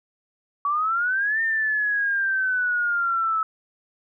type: exponential two-way sweep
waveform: sine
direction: up then down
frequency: 1130 to 1819 to 1297 Hz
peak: -20 dBFS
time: 0.65-3.43 s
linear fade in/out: 2 ms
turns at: 1.41 s
effects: none